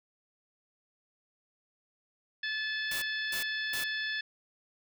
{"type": "harmonic tone", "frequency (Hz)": 867, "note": "A5", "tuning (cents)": -26, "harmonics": [2, 3, 4, 5, 6], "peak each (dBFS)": [-33, -43, -39, -44, -45], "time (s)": [2.43, 4.21], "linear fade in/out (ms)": 5}
{"type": "noise bursts", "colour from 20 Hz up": "white", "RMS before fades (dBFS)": -38, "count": 3, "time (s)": [2.91, 3.84], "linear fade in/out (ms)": 5, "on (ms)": 110, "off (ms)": 300}
{"effects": []}